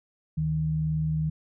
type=tone pair together; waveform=sine; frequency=73.42 / 155.67 Hz; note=D2 / D#3; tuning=0 / +1 cents; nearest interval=octave + minor second; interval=1301 cents; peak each=-34 / -24 dBFS; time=0.37-1.3 s; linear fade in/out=10 ms; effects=none